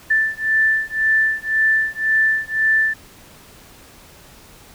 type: beating tone pair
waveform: sine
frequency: 1764 / 1765.9 Hz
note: A6 / A6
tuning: +4 / +6 cents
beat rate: 1.9 Hz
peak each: -18 dBFS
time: 0.1-2.94 s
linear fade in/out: 10 ms
effects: pink hiss -45 dBFS RMS until 4.74 s